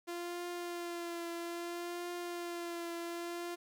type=tone with vibrato; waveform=sawtooth; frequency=345.1 Hz; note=F4; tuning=21 cents flat; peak=-35 dBFS; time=0.07-3.56 s; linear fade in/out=20 ms; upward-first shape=triangle; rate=0.61 Hz; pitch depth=30 cents each way; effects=12-bit